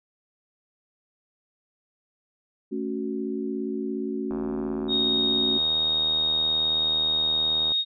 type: chord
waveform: sine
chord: F# minor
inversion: first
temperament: equal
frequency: 220 / 277.2 / 370 Hz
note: A3 / C#4 / F#4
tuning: 0 / 0 / 0 cents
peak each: -31 dBFS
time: 2.71-5.59 s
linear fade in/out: 20 ms
type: click train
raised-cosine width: 1 ms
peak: -24 dBFS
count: 270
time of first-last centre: 4.31-7.719 s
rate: 78.9 Hz
type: tone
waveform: sine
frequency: 3729 Hz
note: A#7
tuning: in tune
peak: -21 dBFS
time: 4.88-7.85 s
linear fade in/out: 50 ms
effects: none